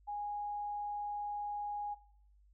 sine tone, 825 Hz, G#5, 12 cents flat, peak -37 dBFS, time 0.07-1.95 s, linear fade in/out 20 ms, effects noise-tail reverb RT60 0.6 s tail -17 dB re dry + added 50 Hz sine -62 dBFS peak until 2.53 s

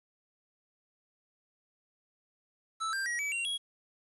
square tone with pitch steps, 1316 / 1583.2 / 1904.6 / 2291 / 2756 / 3316 Hz, E6 / G6 / A#6 / D7 / F7 / G#7, -3 / +17 / +37 / -44 / -24 / -3 cents, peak -32 dBFS, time 2.8-3.58 s, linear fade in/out 20 ms, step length 130 ms, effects resampled to 24000 Hz + 10-bit

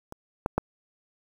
clicks, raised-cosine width 1 ms, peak -25 / -11 / -9 dBFS, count 3, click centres 0.124 / 0.461 / 0.58 s, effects 7-bit

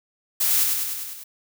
blue noise with echo, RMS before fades -21 dBFS, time 0.4-0.64 s, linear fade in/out 10 ms, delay 100 ms, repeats 6, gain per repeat -3 dB, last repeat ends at 1.24 s, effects none

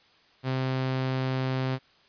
sawtooth tone, 130.81 Hz, C3, in tune, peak -22 dBFS, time 0.43-1.79 s, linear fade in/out 50 ms, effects white hiss -60 dBFS RMS until 2.08 s + resampled to 11025 Hz

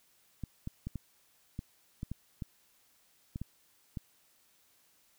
clicks, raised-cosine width 5 ms, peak -25 dBFS, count 11, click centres 0.437 / 0.674 / 0.87 / 0.957 / 1.591 / 2.031 / 2.116 / 2.422 / 3.359 / 3.416 / 3.972 s, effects white hiss -68 dBFS RMS until 5.18 s

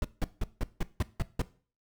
brown noise bursts, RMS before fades -27 dBFS, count 8, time 0.02-1.418 s, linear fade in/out 2 ms, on 26 ms, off 170 ms, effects noise-tail reverb RT60 0.4 s tail -18 dB re dry

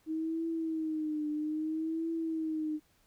sine tone with vibrato, 314.5 Hz, D#4, 19 cents sharp, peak -31 dBFS, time 0.06-2.8 s, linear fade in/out 50 ms, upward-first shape triangle, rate 0.61 Hz, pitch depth 86 cents each way, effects pink hiss -69 dBFS RMS until 3.06 s

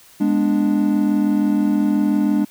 triangle chord, G# diminished, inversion none, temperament equal, 207.7 / 246.9 / 293.7 Hz, G#3 / B3 / D4, 0 / 0 / 0 cents, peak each -16 / -21 / -16 dBFS, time 0.2-2.45 s, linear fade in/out 10 ms, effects white hiss -48 dBFS RMS until 2.5 s

